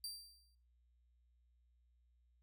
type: tone with exponential decay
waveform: sawtooth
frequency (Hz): 4699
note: D8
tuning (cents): 0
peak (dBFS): -38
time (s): 0.04-0.55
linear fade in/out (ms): 2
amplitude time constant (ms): 110
effects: noise-tail reverb RT60 0.5 s tail -20 dB re dry + added 60 Hz sine -70 dBFS peak until 2.42 s